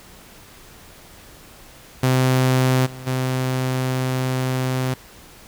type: tone with level steps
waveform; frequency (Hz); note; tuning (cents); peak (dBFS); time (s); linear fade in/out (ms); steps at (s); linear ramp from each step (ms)
sawtooth; 129.2; C3; -21; -11 / -30 / -16; 2.03-4.94; 5; 2.85 / 3.06; 20
effects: pink hiss -45 dBFS RMS until 5.47 s